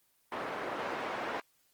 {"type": "band-pass noise", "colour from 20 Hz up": "pink", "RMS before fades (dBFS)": -37, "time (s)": [0.32, 1.4], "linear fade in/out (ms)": 0, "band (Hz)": [430, 1700], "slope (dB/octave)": 12, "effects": ["white hiss -71 dBFS RMS until 1.73 s", "Opus 24 kbps"]}